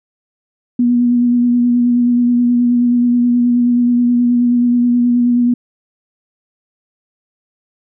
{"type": "tone with vibrato", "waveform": "sine", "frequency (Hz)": 242.2, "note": "B3", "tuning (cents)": -34, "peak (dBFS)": -9, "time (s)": [0.79, 5.54], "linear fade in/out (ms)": 5, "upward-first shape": "sine", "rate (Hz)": 9.4, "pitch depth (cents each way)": 19, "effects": []}